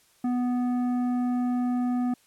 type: tone with tanh clipping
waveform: sine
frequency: 246.9 Hz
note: B3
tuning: in tune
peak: -25 dBFS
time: 0.24-2.14 s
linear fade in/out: 5 ms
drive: 10 dB
effects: white hiss -62 dBFS RMS until 2.26 s + low-pass 12000 Hz 12 dB/octave